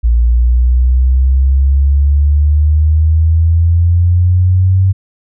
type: exponential sweep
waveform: sine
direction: up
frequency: 57.5 to 95.7 Hz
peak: -6 dBFS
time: 0.03-4.93 s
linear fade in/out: 20 ms
effects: none